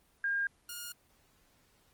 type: tone pair in turn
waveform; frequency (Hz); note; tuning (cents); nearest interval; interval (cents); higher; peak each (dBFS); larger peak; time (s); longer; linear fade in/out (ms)
sine / 5% pulse; 1612 / 1423.8; G6 / F6; +48 / +33; major second; 215; first; -29 / -29; neither; 0.24-0.47 / 0.69-0.92; neither; 2
effects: pink hiss -68 dBFS RMS until 1.93 s + Opus 24 kbps